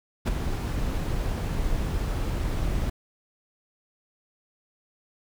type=noise with ADSR envelope; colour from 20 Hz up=brown; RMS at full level=-19 dBFS; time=0.25-2.9 s; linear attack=29 ms; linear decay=13 ms; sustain=-8 dB; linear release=6 ms; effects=none